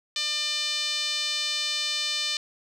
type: tone with band-pass filter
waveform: 5% pulse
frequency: 600 Hz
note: D5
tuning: 37 cents sharp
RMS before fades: -28 dBFS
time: 0.16-2.37 s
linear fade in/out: 2 ms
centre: 3800 Hz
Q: 1.8
effects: none